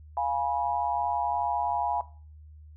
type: chord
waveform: sine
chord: F diminished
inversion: none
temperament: equal with one note detuned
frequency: 698.5 / 830.6 / 973 Hz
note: F5 / Ab5 / Cb6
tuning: 0 / 0 / -26 cents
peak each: -31 / -28 / -31 dBFS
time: 0.17-2.01 s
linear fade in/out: 2 ms
effects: noise-tail reverb RT60 0.4 s tail -17 dB re dry + added 76 Hz sine -46 dBFS peak until 2.76 s